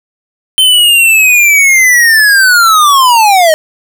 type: linear sweep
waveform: square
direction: down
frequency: 3100 to 609 Hz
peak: -4 dBFS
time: 0.58-3.54 s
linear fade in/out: 0 ms
effects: none